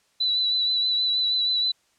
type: tone with vibrato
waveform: sine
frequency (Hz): 3970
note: B7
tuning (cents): +8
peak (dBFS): -20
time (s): 0.2-1.72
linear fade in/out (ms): 10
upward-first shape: triangle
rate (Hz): 6.3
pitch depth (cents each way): 34
effects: white hiss -65 dBFS RMS until 1.98 s + low-pass 8000 Hz 12 dB/octave